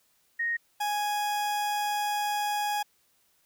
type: tone pair in turn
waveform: sine / 40% pulse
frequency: 1864.7 / 830.6 Hz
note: A#6 / G#5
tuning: 0 / 0 cents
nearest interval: octave + major second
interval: 1400 cents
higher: first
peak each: -26 dBFS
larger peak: neither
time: 0.39-0.57 / 0.8-2.83 s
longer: second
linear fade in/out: 10 ms
effects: white hiss -68 dBFS RMS until 3.45 s